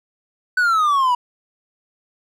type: exponential sweep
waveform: triangle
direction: down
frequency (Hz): 1514 to 960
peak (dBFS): -12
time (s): 0.57-1.15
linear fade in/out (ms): 5
effects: none